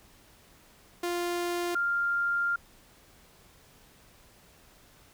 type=tone pair in turn; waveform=sawtooth / sine; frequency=349.2 / 1396.8 Hz; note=F4 / F6; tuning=0 / 0 cents; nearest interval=2 octaves; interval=2400 cents; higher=second; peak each=-25 dBFS; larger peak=neither; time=1.03-1.75 / 1.75-2.56 s; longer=second; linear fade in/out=5 ms; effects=pink hiss -58 dBFS RMS until 5.13 s